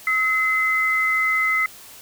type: tone pair together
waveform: sine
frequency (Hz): 1290.2 / 2048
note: E6 / C7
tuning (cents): -38 / -38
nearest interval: minor sixth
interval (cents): 800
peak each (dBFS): -24 / -18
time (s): 0.07-1.66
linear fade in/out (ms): 2
effects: white hiss -43 dBFS RMS until 2.01 s